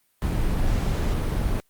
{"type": "noise", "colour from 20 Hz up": "brown", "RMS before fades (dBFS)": -23, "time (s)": [0.22, 1.6], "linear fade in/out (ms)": 0, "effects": ["white hiss -67 dBFS RMS until 1.69 s", "Opus 32 kbps"]}